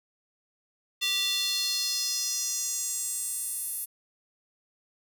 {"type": "tone with high-pass filter sweep", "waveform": "square", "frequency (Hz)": 390.4, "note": "G4", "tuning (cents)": -7, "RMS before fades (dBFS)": -30, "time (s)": [1.01, 3.86], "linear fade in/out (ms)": 20, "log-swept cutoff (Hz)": [3200, 11000], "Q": 3.6, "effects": []}